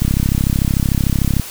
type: click train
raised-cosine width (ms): 5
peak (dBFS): -3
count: 47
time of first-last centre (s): 0.02-1.397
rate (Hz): 33.4
effects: white hiss -31 dBFS RMS until 1.5 s